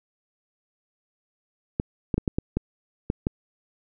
clicks, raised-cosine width 3 ms, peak -10 dBFS, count 8, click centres 1.799 / 2.142 / 2.18 / 2.278 / 2.385 / 2.57 / 3.101 / 3.269 s, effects none

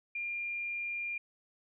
sine tone, 2400 Hz, D7, 37 cents sharp, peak -34 dBFS, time 0.15-1.18 s, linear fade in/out 5 ms, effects none

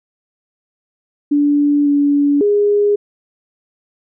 sine tone with pitch steps, 290 / 286.7 / 411.2 Hz, D4 / D4 / G#4, -22 / -42 / -17 cents, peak -10 dBFS, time 1.31-2.96 s, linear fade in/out 10 ms, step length 550 ms, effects none

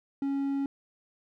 triangle tone, 276.7 Hz, C#4, 3 cents flat, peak -25 dBFS, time 0.22-0.66 s, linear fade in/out 2 ms, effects none

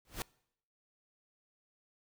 pink noise with exponential growth, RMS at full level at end -33 dBFS, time 0.05-0.22 s, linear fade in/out 1 ms, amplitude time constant 35 ms, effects noise-tail reverb RT60 0.7 s tail -24 dB re dry

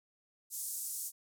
white band-pass noise, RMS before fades -40 dBFS, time 0.5-1.12 s, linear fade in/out 50 ms, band 6600 to 13000 Hz, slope 24 dB/octave, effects none

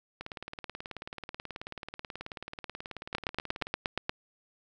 two click trains, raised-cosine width 0.3 ms, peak -13 / -23 dBFS, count 9 / 65, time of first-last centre 3.15-4.095 / 0.21-3.669 s, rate 8.47 / 18.5 Hz, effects none

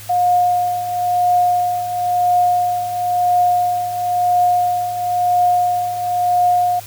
sine tone with tremolo, 715 Hz, F5, 41 cents sharp, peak -10 dBFS, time 0.09-6.8 s, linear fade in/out 10 ms, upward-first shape triangle, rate 0.98 Hz, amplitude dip 70%, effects added 104 Hz sine -38 dBFS peak until 6.86 s + white hiss -37 dBFS RMS until 6.86 s

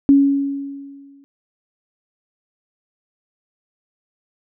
sine tone with exponential decay, 278.5 Hz, C#4, 8 cents sharp, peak -6 dBFS, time 0.09-1.24 s, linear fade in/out 0 ms, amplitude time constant 250 ms, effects none

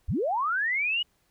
sine linear sweep, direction up, 33.52 to 2960 Hz, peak -24 dBFS, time 0.08-1.03 s, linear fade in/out 10 ms, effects pink hiss -69 dBFS RMS until 1.3 s

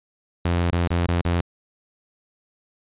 sawtooth tone with dropouts, 86.6 Hz, F2, 14 cents flat, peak -15 dBFS, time 0.45-1.41 s, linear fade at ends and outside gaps 5 ms, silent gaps 0.707-0.725 / 0.876-0.904 / 1.067-1.085 / 1.214-1.25 s, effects resampled to 8000 Hz

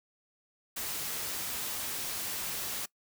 white noise, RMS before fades -36 dBFS, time 0.76-2.86 s, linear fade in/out 10 ms, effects noise-tail reverb RT60 0.1 s tail -22 dB re dry

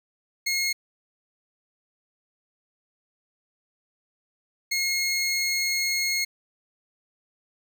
20% pulse tone pair in turn, 2158 / 2158 Hz, C#7 / C#7, -47 / -47 cents, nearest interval unison, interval 0 cents, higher neither, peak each -18 dBFS, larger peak neither, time 0.46-0.73 / 4.71-6.25 s, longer second, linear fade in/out 10 ms, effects none

